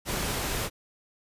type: noise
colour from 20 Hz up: pink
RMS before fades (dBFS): -30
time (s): 0.05-0.7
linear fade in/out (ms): 50
effects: resampled to 32000 Hz